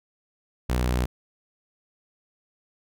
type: tone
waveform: sawtooth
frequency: 61.74 Hz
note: B1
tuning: in tune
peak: -18 dBFS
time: 0.69-1.06 s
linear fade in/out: 10 ms
effects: none